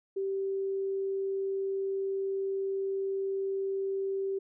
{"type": "tone", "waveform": "sine", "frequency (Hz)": 389, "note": "G4", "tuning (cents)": -13, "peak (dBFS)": -29, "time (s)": [0.16, 4.39], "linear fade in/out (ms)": 10, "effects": []}